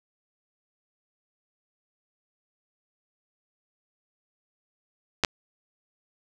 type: clicks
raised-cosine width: 0.2 ms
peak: -4 dBFS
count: 2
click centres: 5.237 / 5.248 s
effects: none